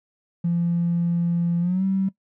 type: tone with pitch glide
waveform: triangle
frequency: 171.3 to 192.28 Hz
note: F3 to G3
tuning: -33 to -33 cents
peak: -15 dBFS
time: 0.44-2.09 s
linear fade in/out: 10 ms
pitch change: +200 cents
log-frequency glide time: 1.6-1.84 s
effects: noise-tail reverb RT60 0.1 s tail -21 dB re dry + tanh soft clip ceiling -17 dBFS

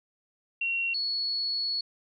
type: tone pair in turn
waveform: sine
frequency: 2739 / 4384 Hz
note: F7 / C#8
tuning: -34 / -20 cents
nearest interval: minor sixth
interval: 814 cents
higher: second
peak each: -26 / -27 dBFS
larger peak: first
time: 0.61-0.94 / 0.94-1.81 s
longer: second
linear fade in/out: 5 ms
effects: none

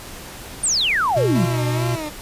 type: exponential sweep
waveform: sine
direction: down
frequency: 9397 to 149.9 Hz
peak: -16 dBFS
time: 0.63-1.46 s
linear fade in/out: 10 ms
type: tone with pitch glide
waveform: square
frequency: 123.47 to 122.55 Hz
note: B2 to B2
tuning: 0 to -13 cents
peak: -20 dBFS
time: 1.16-1.96 s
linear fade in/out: 10 ms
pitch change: -13 cents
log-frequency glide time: 1.29-1.35 s
type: tone with vibrato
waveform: 20% pulse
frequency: 320 Hz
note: D#4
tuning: 49 cents sharp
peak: -21 dBFS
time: 1.34-2.1 s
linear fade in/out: 20 ms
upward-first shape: sine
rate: 2.3 Hz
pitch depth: 120 cents each way
effects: pink hiss -36 dBFS RMS until 2.21 s + resampled to 32000 Hz

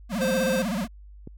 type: tone with vibrato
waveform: square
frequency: 207.7 Hz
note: G#3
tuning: in tune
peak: -26 dBFS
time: 0.09-0.88 s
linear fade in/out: 50 ms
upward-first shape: sine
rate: 16 Hz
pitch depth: 260 cents each way
type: tone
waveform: square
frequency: 523.3 Hz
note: C5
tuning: in tune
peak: -24 dBFS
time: 0.2-0.63 s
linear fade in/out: 20 ms
type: clicks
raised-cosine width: 3 ms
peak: -28 / -25 dBFS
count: 2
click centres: 0.845 / 1.274 s
effects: added 50 Hz sine -43 dBFS peak until 1.37 s

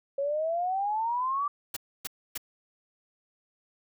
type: exponential sweep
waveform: sine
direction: up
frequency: 547 to 1174.7 Hz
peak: -26 dBFS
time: 0.18-1.48 s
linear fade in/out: 5 ms
type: noise bursts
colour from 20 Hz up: white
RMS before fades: -34 dBFS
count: 3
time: 1.74-2.378 s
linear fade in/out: 5 ms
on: 26 ms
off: 280 ms
effects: none

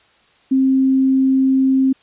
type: tone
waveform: sine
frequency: 265.1 Hz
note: C4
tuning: 23 cents sharp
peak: -11 dBFS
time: 0.51-1.93 s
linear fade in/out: 10 ms
effects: white hiss -54 dBFS RMS until 2.02 s + resampled to 8000 Hz

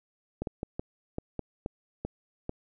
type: clicks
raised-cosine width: 2 ms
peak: -19 dBFS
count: 9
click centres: 0.42 / 0.472 / 0.631 / 0.795 / 1.184 / 1.393 / 1.661 / 2.05 / 2.494 s
effects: none

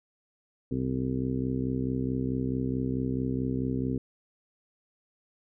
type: harmonic tone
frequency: 64.6 Hz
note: C2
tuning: 21 cents flat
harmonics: 1 / 2 / 3 / 4 / 5 / 6 / 7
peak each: -39 / -32 / -37 / -30 / -41 / -37 / -40 dBFS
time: 0.71-3.98 s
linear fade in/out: 5 ms
effects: none

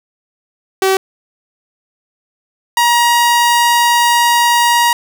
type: tone pair in turn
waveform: sawtooth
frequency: 382.8 / 949.9 Hz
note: G4 / A#5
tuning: -41 / +32 cents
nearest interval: octave + major third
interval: 1573 cents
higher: second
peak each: -6 / -5 dBFS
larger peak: second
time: 0.82-0.97 / 2.77-4.93 s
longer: second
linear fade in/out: 2 ms
effects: none

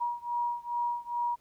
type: beating tone pair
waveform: sine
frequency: 955 / 957.4 Hz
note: A#5 / A#5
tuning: +42 / +46 cents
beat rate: 2.4 Hz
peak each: -32 / -33 dBFS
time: 0-1.36 s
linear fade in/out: 20 ms
effects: pink hiss -68 dBFS RMS until 1.4 s

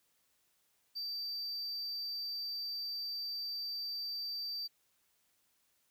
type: tone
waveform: triangle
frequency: 4655 Hz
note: D8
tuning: 16 cents flat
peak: -36 dBFS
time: 0.95-4.68 s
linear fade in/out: 20 ms
effects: white hiss -75 dBFS RMS until 5.9 s

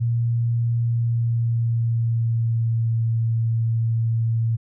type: tone with pitch glide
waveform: sine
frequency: 117.3 to 114.16 Hz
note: A#2 to A#2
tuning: +11 to -36 cents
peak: -18 dBFS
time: 0-4.57 s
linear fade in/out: 20 ms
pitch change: -47 cents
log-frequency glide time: 0.83-2.99 s
effects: none

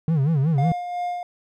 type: tone with vibrato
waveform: triangle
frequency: 148.9 Hz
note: D3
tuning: 24 cents sharp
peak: -15 dBFS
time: 0.08-0.72 s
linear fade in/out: 2 ms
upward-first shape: sine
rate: 5.4 Hz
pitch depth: 200 cents each way
type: tone with tremolo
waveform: triangle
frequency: 709 Hz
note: F5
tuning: 26 cents sharp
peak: -21 dBFS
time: 0.58-1.23 s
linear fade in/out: 2 ms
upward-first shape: sine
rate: 2.7 Hz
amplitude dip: 45%
effects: none

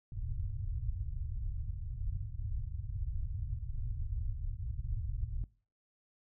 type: low-pass noise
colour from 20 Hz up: pink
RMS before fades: -37 dBFS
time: 0.12-5.44 s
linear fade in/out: 2 ms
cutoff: 120 Hz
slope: 48 dB/octave
effects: noise-tail reverb RT60 0.4 s tail -22 dB re dry

